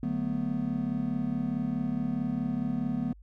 triangle chord, B minor seventh, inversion first, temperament just, 148.16 / 185.21 / 222.2 / 246.9 Hz, D3 / F#3 / A3 / B3, +16 / +2 / +17 / 0 cents, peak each -34 / -34 / -31 / -29 dBFS, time 0.03-3.13 s, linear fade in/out 2 ms, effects added 50 Hz sine -49 dBFS peak until 3.22 s

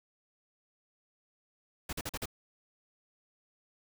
pink noise bursts, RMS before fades -37 dBFS, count 5, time 1.89-2.257 s, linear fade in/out 5 ms, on 39 ms, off 43 ms, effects none

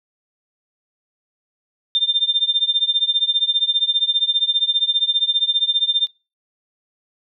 sine tone with tremolo, 3600 Hz, A7, 39 cents sharp, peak -11 dBFS, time 1.95-6.07 s, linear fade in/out 0 ms, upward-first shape triangle, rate 15 Hz, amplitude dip 100%, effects noise-tail reverb RT60 0.3 s tail -23 dB re dry

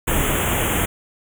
pink band-stop noise, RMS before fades -20 dBFS, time 0.07-0.86 s, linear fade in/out 10 ms, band 3400 to 6600 Hz, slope 96 dB/octave, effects none

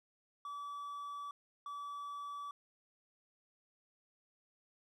triangle tone bursts at uneven times, 1150 Hz, D6, 37 cents flat, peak -40 dBFS, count 2, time 0.45-1.31 / 1.66-2.51 s, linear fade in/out 2 ms, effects none

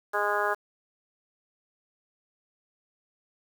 harmonic tone, 206.3 Hz, G#3, 11 cents flat, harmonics 2 / 3 / 4 / 5 / 6 / 7 / 8, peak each -32 / -32 / -32 / -32 / -32 / -32 / -32 dBFS, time 0.13-0.55 s, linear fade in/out 20 ms, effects 8-bit

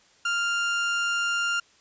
30% pulse tone, 1396.9 Hz, F6, in tune, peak -21 dBFS, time 0.25-1.6 s, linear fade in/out 5 ms, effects white hiss -59 dBFS RMS until 1.8 s + resampled to 16000 Hz

